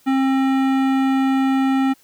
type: tone with hard clipping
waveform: sine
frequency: 267.1 Hz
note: C4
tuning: 36 cents sharp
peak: -17 dBFS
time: 0.06-1.94 s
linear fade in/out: 20 ms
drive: 16 dB
effects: white hiss -55 dBFS RMS until 2.03 s